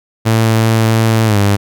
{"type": "tone with pitch glide", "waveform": "sawtooth", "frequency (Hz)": [112.1, 101.03], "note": ["A2", "G#2"], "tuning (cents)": [33, -47], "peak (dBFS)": -5, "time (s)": [0.25, 1.57], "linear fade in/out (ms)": 20, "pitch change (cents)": -180, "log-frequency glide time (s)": [1.25, 1.38], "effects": []}